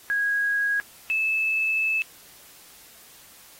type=tone pair in turn; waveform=sine; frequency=1648 / 2616 Hz; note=G#6 / E7; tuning=-14 / -14 cents; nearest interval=minor sixth; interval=800 cents; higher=second; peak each=-21 dBFS; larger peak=neither; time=0.1-0.8 / 1.1-2.02 s; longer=second; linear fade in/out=0 ms; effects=white hiss -50 dBFS RMS until 3.59 s + AAC 48 kbps